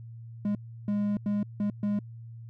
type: tone bursts at uneven times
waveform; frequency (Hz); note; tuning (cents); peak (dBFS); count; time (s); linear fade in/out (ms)
triangle; 205.7; G#3; -16; -23; 5; 0.45-0.55 / 0.88-1.17 / 1.26-1.43 / 1.6-1.7 / 1.83-1.99; 2
effects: added 115 Hz sine -41 dBFS peak until 2.49 s